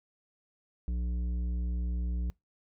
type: tone with tanh clipping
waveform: triangle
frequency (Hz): 60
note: B1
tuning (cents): -49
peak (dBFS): -31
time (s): 0.88-2.3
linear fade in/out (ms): 0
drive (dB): 14
effects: noise-tail reverb RT60 0.2 s tail -25 dB re dry